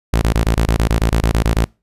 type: tone bursts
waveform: sawtooth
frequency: 56.4 Hz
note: A1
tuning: 44 cents sharp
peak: -8 dBFS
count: 14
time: 0.13-1.645 s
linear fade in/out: 5 ms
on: 85 ms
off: 25 ms
effects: noise-tail reverb RT60 0.3 s tail -26 dB re dry + resampled to 32000 Hz